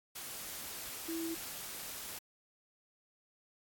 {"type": "tone in noise", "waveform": "sine", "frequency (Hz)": 329.6, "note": "E4", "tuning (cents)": 0, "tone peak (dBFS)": -36, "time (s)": [1.08, 1.35], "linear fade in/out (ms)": 10, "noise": "white", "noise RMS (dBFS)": -44, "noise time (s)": [0.15, 2.19], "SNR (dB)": 5, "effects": ["AAC 64 kbps"]}